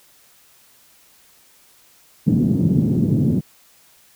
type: band-pass noise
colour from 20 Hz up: white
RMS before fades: -17 dBFS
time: 2.26-3.41 s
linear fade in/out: 20 ms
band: 120 to 240 Hz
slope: 24 dB/octave
effects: white hiss -53 dBFS RMS until 4.15 s